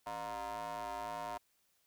30% pulse ring-modulated tone, 110 Hz, A2, in tune, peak -34 dBFS, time 0.06-1.38 s, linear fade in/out 10 ms, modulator 824 Hz, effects white hiss -75 dBFS RMS until 1.86 s

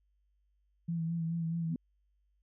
sine tone with vibrato, 165.9 Hz, E3, 11 cents sharp, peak -31 dBFS, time 0.88-1.75 s, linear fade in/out 10 ms, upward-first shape sine, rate 4.7 Hz, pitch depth 33 cents each way
sine tone with exponential growth, 245.9 Hz, B3, 7 cents flat, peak -31 dBFS, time 1.64-1.76 s, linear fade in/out 2 ms, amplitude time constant 26 ms
effects added 50 Hz sine -70 dBFS peak until 2.42 s

